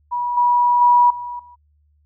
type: tone with level steps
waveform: sine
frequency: 970 Hz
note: B5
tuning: 31 cents flat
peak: -19 / -12 / -9 / -26 / -41 dBFS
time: 0.11-1.56 s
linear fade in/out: 20 ms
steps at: 0.37 / 0.81 / 1.1 / 1.39 s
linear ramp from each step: 5 ms
effects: added 74 Hz sine -56 dBFS peak until 2.05 s